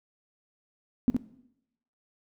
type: tone with echo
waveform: sine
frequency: 246.9 Hz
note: B3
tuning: in tune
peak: -17 dBFS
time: 1.08-1.1 s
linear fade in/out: 0 ms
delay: 65 ms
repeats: 1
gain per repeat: -4 dB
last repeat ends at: 1.165 s
effects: noise-tail reverb RT60 0.8 s tail -18 dB re dry